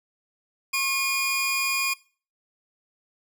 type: tone pair together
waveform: sawtooth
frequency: 1087 / 2440 Hz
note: C#6 / D#7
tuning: -34 / -34 cents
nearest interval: octave + major second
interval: 1400 cents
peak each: -27 / -20 dBFS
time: 0.73-1.94 s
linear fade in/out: 10 ms
effects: noise-tail reverb RT60 0.4 s tail -21 dB re dry